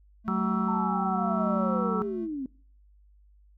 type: tone with tremolo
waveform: triangle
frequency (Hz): 220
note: A3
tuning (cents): 0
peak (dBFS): -26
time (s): 0.24-2.28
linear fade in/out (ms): 50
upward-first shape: sine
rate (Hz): 0.94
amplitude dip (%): 55
type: harmonic tone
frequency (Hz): 188.8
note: F#3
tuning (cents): +35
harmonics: 1 / 2 / 4 / 5 / 6 / 7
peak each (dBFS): -29 / -38 / -40 / -39 / -37 / -31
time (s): 0.28-2.02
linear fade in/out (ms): 0
type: linear sweep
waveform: sine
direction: down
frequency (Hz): 915 to 253.1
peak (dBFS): -30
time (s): 0.68-2.46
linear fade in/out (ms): 2
effects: noise-tail reverb RT60 0.5 s tail -24 dB re dry + added 50 Hz sine -55 dBFS peak until 3.57 s